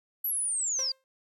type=linear sweep; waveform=sine; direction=down; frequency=11980 to 4624 Hz; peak=-27 dBFS; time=0.24-0.92 s; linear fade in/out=5 ms
type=tone with exponential decay; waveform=sawtooth; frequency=528 Hz; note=C5; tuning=16 cents sharp; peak=-33 dBFS; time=0.79-1.04 s; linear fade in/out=0 ms; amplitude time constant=53 ms
effects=none